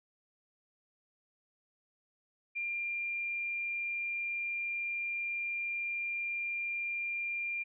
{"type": "tone", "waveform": "sine", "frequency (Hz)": 2391, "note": "D7", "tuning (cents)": 30, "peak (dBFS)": -33, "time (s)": [2.55, 7.64], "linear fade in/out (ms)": 20, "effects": []}